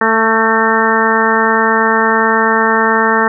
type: harmonic tone with a mistuned harmonic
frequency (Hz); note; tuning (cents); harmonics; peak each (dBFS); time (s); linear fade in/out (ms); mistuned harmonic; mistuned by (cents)
222.7; A3; +21; 1 / 2 / 3 / 4 / 5 / 6 / 7 / 8; -18 / -16 / -22 / -16 / -17 / -18 / -18 / -16; 0.01-3.28; 2; 8; +28
effects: none